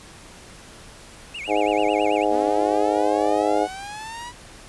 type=tone with vibrato; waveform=triangle; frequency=2489 Hz; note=D#7; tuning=in tune; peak=-29 dBFS; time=1.34-2.25 s; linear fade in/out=10 ms; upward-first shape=sine; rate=9.1 Hz; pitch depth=260 cents each way
type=harmonic tone; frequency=104.1 Hz; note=G#2; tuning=5 cents sharp; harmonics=3 / 4 / 5 / 6 / 7 / 8; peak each=-25 / -25 / -25 / -25 / -25 / -25 dBFS; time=1.47-3.68 s; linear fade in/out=50 ms
type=linear sweep; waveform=sawtooth; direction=up; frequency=219.2 to 987.8 Hz; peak=-29 dBFS; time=2.29-4.33 s; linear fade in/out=50 ms
effects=pink hiss -44 dBFS RMS until 4.68 s + resampled to 24000 Hz